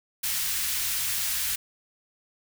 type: band-stop noise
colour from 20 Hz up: white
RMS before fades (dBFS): -28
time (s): 0.23-1.56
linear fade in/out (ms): 10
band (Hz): 100 to 1600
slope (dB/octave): 12
effects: none